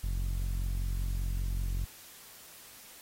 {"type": "tone with low-pass filter", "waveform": "sawtooth", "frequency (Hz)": 45.12, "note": "F#1", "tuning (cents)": -43, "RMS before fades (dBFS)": -32, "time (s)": [0.03, 1.85], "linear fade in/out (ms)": 10, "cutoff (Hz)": 110, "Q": 0.67, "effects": ["white hiss -52 dBFS RMS until 3.01 s", "AAC 48 kbps"]}